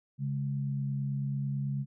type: tone pair together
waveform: sine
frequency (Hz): 138.59 / 207.7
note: C#3 / G#3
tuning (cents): 0 / 0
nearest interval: perfect fifth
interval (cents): 700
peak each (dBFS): -30 / -38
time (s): 0.18-1.86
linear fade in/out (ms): 50
effects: none